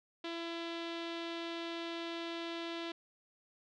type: tone with low-pass filter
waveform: sawtooth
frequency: 335.7 Hz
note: E4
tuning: 32 cents sharp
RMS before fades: -41 dBFS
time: 0.24-2.92 s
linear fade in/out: 5 ms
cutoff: 3600 Hz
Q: 3
effects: none